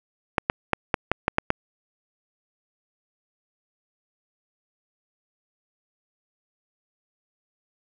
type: clicks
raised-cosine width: 0.5 ms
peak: -4 dBFS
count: 8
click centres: 0.382 / 0.499 / 0.733 / 0.942 / 1.116 / 1.281 / 1.384 / 1.504 s
effects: none